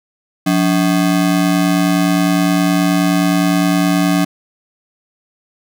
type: ring-modulated tone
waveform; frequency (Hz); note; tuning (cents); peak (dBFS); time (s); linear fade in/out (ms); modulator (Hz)
square; 233.1; A#3; 0; -9; 0.46-4.25; 10; 54.8
effects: none